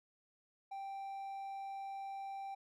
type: tone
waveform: triangle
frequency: 784 Hz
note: G5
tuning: in tune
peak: -40 dBFS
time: 0.71-2.55 s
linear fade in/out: 10 ms
effects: none